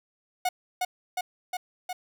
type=tone with echo; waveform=45% pulse; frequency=730 Hz; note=F#5; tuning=24 cents flat; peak=-23 dBFS; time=0.45-0.49 s; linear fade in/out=5 ms; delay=360 ms; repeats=4; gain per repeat=-2 dB; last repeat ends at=1.93 s; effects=none